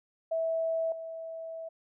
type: tone with level steps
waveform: sine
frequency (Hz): 653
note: E5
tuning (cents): -17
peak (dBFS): -27 / -37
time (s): 0.31-1.69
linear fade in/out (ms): 10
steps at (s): 0.92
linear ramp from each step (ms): 2
effects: none